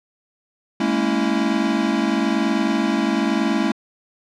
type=chord; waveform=square; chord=A# half-diminished seventh; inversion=third; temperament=equal with one note detuned; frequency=207.7 / 228.7 / 277.2 / 329.6 Hz; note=G#3 / A#3 / C#4 / E4; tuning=0 / -33 / 0 / 0 cents; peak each=-24 dBFS; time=0.8-3.72 s; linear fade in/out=5 ms; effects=low-pass 5000 Hz 12 dB/octave